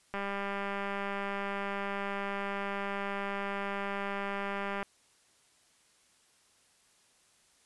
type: click train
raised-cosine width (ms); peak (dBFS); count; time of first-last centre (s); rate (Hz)
0.5; -21; 934; 0.14-4.828; 199
effects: white hiss -66 dBFS RMS until 7.65 s + resampled to 24000 Hz